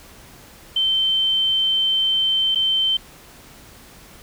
sine tone with dropouts, 3100 Hz, G7, 20 cents flat, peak -16 dBFS, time 0.76-2.97 s, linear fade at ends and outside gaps 5 ms, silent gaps 2.549-2.556 s, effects pink hiss -45 dBFS RMS until 4.22 s

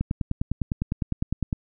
click train, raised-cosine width 5 ms, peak -12 dBFS, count 16, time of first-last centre 0.01-1.528 s, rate 9.88 Hz, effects none

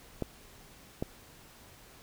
clicks, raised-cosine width 2 ms, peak -18 dBFS, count 2, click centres 0.223 / 1.025 s, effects pink hiss -55 dBFS RMS until 2.02 s

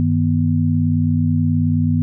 sine tone cluster, 96.9 / 155.6 / 244.4 Hz, G2 / D#3 / B3, -20 / 0 / -18 cents, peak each -18 dBFS, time 0-2.02 s, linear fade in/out 0 ms, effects none

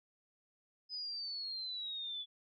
sine exponential sweep, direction down, 5050 to 3426 Hz, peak -39 dBFS, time 0.89-2.26 s, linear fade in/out 50 ms, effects none

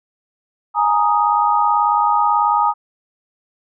sine chord, Ab suspended second, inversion none, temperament equal with one note detuned, 834 / 932.3 / 1244.5 Hz, Ab5 / Bb5 / Eb6, +7 / 0 / 0 cents, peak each -17 dBFS, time 0.74-2.74 s, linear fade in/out 50 ms, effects none

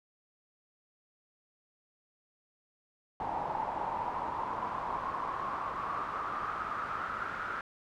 brown noise with band-pass filter sweep, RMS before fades -36 dBFS, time 3.2-7.61 s, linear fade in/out 2 ms, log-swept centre 850 to 1400 Hz, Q 7, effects none

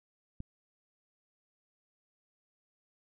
click, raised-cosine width 5 ms, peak -28 dBFS, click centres 0.404 s, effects none

